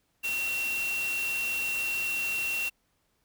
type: tone in noise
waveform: sine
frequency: 2730 Hz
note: F7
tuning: 40 cents flat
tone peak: -28 dBFS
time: 0.23-2.7 s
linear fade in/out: 20 ms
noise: white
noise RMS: -38 dBFS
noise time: 0.23-2.7 s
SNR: +7 dB
effects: pink hiss -73 dBFS RMS until 3.24 s